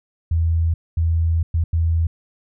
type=tone bursts at uneven times; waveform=sine; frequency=82.41 Hz; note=E2; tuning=in tune; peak=-15 dBFS; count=4; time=0.31-0.74 / 0.97-1.43 / 1.54-1.64 / 1.73-2.07 s; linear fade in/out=5 ms; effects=none